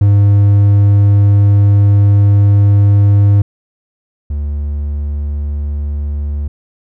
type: tone pair in turn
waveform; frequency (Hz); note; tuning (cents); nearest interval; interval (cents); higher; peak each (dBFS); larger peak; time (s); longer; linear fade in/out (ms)
triangle; 101.3 / 72.84; G#2 / D2; -43 / -14; tritone; 571; first; -3 / -13; first; 0.01-3.42 / 4.3-6.48; first; 5
effects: none